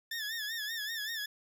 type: tone with vibrato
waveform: 20% pulse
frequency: 1760 Hz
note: A6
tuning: in tune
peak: -30 dBFS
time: 0.11-1.26 s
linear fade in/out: 5 ms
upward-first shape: sine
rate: 5.2 Hz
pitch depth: 95 cents each way
effects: none